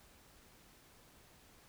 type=silence; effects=pink hiss -63 dBFS RMS until 1.68 s